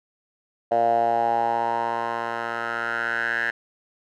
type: tone with band-pass filter sweep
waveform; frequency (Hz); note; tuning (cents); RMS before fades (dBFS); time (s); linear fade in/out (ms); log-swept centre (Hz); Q
10% pulse; 116.54; A#2; 0; -24; 0.71-3.51; 10; 660 to 1700; 6.4
effects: none